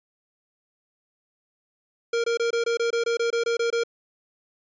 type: tone bursts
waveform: square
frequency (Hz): 466.2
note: A#4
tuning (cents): 0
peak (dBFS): -22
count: 13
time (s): 2.13-3.836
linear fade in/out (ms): 5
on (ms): 110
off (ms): 23
effects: resampled to 16000 Hz